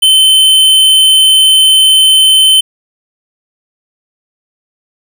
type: tone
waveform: square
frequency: 3071 Hz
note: G7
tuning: 36 cents flat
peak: -4 dBFS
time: 0.02-2.61 s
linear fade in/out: 10 ms
effects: none